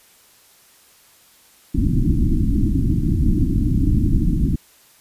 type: low-pass noise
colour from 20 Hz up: pink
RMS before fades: -17 dBFS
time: 1.74-4.56 s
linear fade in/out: 10 ms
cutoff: 330 Hz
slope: 96 dB/octave
effects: white hiss -52 dBFS RMS until 5 s + resampled to 32000 Hz